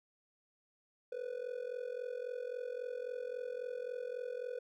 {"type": "tone with amplitude modulation", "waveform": "triangle", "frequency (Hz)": 493.9, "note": "B4", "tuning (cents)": 0, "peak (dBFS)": -33, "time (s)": [1.12, 4.59], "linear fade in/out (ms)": 5, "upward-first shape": "sine", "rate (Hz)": 43.7, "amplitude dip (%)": 85, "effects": []}